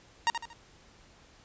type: tone with echo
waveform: sawtooth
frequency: 932.3 Hz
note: A#5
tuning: in tune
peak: -19 dBFS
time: 0.27-0.3 s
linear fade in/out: 0 ms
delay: 77 ms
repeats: 3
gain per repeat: -8 dB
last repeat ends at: 0.531 s
effects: pink hiss -58 dBFS RMS until 1.44 s + resampled to 16000 Hz